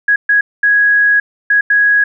sine tone bursts at uneven times, 1662 Hz, G#6, 1 cent sharp, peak -7 dBFS, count 5, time 0.08-0.16 / 0.29-0.41 / 0.63-1.2 / 1.5-1.61 / 1.7-2.04 s, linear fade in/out 5 ms, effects none

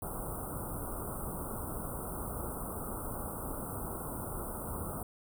pink band-stop noise, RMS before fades -39 dBFS, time 0.02-5.03 s, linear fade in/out 2 ms, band 1400 to 8500 Hz, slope 96 dB/octave, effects none

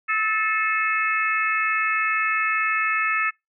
harmonic tone with a mistuned harmonic, 433 Hz, A4, 28 cents flat, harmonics 3 / 4 / 5 / 6, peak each -24 / -25 / -26 / -27 dBFS, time 0.08-3.31 s, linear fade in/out 20 ms, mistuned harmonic 4, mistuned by +29 cents, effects noise-tail reverb RT60 0.2 s tail -26 dB re dry

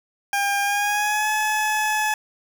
20% pulse tone with pitch glide, 803 to 855.7 Hz, G5 to A5, +41 to -48 cents, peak -15 dBFS, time 0.33-2.14 s, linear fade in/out 2 ms, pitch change +111 cents, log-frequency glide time 0.62-1.29 s, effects 7-bit

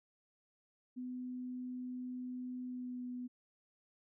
sine tone with pitch glide, 251.1 to 248.1 Hz, B3 to B3, +29 to +8 cents, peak -40 dBFS, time 0.96-3.28 s, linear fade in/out 20 ms, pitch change -21 cents, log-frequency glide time 2.66-3.03 s, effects none

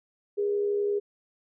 sine tone pair together, 408.2 / 480 Hz, G#4 / B4, -30 / -49 cents, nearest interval minor third, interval 281 cents, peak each -24 / -36 dBFS, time 0.37-1 s, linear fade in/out 20 ms, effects none

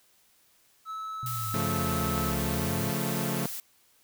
triangle tone, 1301 Hz, E6, 23 cents flat, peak -32 dBFS, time 0.85-2.35 s, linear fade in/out 50 ms
sine exponential two-way sweep, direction down then up, 126.1 to 65.41 to 112.3 Hz, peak -34 dBFS, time 1.23-2.9 s, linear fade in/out 0 ms, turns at 2.4 s
blue noise, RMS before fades -37 dBFS, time 1.26-3.6 s, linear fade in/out 2 ms
sawtooth chord, Db augmented, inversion none, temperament equal, 138.59 / 174.61 / 220 Hz, Db3 / F3 / A3, 0 / 0 / 0 cents, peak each -29 dBFS, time 1.54-3.46 s, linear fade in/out 0 ms
effects white hiss -64 dBFS RMS until 4.03 s

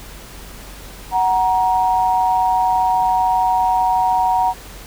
sine tone pair together, 743.9 / 941 Hz, F#5 / A#5, +9 / +16 cents, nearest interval major third, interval 407 cents, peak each -16 dBFS, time 1.11-4.54 s, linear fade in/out 50 ms, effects added 46 Hz sine -37 dBFS peak until 4.86 s + pink hiss -38 dBFS RMS until 4.86 s

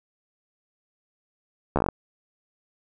slowing click train, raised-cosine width 1 ms, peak -8 dBFS, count 8, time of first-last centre 1.76-1.887 s, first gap 13 ms, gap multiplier 1.11, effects none

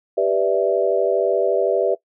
sine chord, E minor seventh, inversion first, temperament equal, 392 / 493.9 / 587.3 / 659.3 Hz, G4 / B4 / D5 / E5, 0 / 0 / 0 / 0 cents, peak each -21 dBFS, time 0.17-1.95 s, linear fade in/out 10 ms, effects noise-tail reverb RT60 0.1 s tail -20 dB re dry

